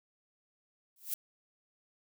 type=noise with exponential growth; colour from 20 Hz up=violet; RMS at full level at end=-31 dBFS; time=0.96-1.14 s; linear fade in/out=2 ms; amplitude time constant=39 ms; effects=none